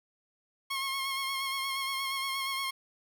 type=tone with vibrato; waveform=15% pulse; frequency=1082 Hz; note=C#6; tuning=42 cents flat; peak=-25 dBFS; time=0.7-2.71 s; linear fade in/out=10 ms; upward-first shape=sine; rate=8.5 Hz; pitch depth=30 cents each way; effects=none